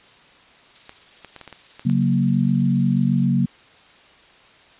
violet noise with tremolo, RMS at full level -34 dBFS, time 0.75-3.26 s, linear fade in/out 5 ms, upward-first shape sine, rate 19 Hz, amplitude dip 70%
clicks, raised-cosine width 0.3 ms, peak -22 dBFS, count 8, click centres 0.894 / 1.247 / 1.363 / 1.413 / 1.477 / 1.527 / 1.795 / 1.898 s
sine chord, F# major, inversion second, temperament equal, 138.59 / 185 / 233.1 Hz, C#3 / F#3 / A#3, 0 / 0 / 0 cents, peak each -20 / -20 / -20 dBFS, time 1.85-3.46 s, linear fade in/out 10 ms
effects white hiss -50 dBFS RMS until 4.79 s + resampled to 8000 Hz

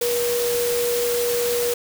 sine tone in noise, 480 Hz, B4, 49 cents flat, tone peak -20 dBFS, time 0.01-1.74 s, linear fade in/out 5 ms, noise white, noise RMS -27 dBFS, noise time 0.01-1.74 s, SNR +4 dB, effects none

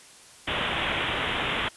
white low-pass noise, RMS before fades -28 dBFS, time 0.47-1.69 s, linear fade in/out 10 ms, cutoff 3500 Hz, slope 96 dB/octave, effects white hiss -50 dBFS RMS until 1.76 s + resampled to 24000 Hz

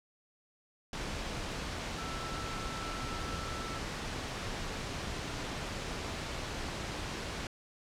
sine tone in noise, 1328 Hz, E6, 12 cents sharp, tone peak -43 dBFS, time 1.98-3.79 s, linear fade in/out 2 ms, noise pink, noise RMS -38 dBFS, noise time 0.93-7.47 s, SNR -8 dB, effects low-pass 6000 Hz 12 dB/octave

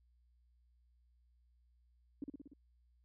sine tone with echo, 281.8 Hz, C#4, 29 cents sharp, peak -38 dBFS, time 2.22-2.24 s, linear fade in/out 2 ms, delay 59 ms, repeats 5, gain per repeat -3 dB, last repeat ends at 2.535 s, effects added 60 Hz sine -68 dBFS peak until 3.04 s

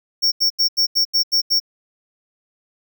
square tone bursts, 5490 Hz, F8, 31 cents flat, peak -14 dBFS, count 8, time 0.22-1.601 s, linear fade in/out 20 ms, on 100 ms, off 83 ms, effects none

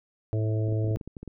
harmonic tone, 109 Hz, A2, 16 cents flat, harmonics 1 / 3 / 4 / 5 / 6, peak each -24 / -35 / -36 / -40 / -40 dBFS, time 0.33-0.96 s, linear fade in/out 0 ms
clicks, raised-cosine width 3 ms, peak -26 dBFS, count 11, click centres 0.685 / 0.725 / 0.844 / 0.878 / 0.911 / 0.97 / 1.012 / 1.076 / 1.168 / 1.23 / 1.277 s
effects none

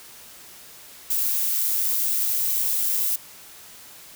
violet noise with amplitude modulation, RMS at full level -22 dBFS, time 1.1-3.16 s, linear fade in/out 5 ms, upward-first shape sine, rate 109 Hz, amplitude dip 25%, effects white hiss -45 dBFS RMS until 4.15 s

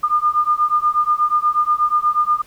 sine beating tone pair, 1207 / 1215.3 Hz, D6 / D#6, +47 / -41 cents, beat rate 8.3 Hz, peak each -17 dBFS, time 0.03-2.42 s, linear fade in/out 10 ms, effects pink hiss -49 dBFS RMS until 2.46 s

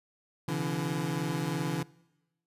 25% pulse tone cluster, 128.1 / 144 / 167 Hz, C3 / D3 / E3, -36 / -34 / +23 cents, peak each -37 / -29 / -29 dBFS, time 0.48-1.83 s, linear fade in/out 5 ms, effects noise-tail reverb RT60 1.0 s tail -23 dB re dry + resampled to 32000 Hz

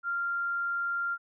sine tone, 1390 Hz, F6, 9 cents flat, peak -28 dBFS, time 0.03-1.18 s, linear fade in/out 50 ms, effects none

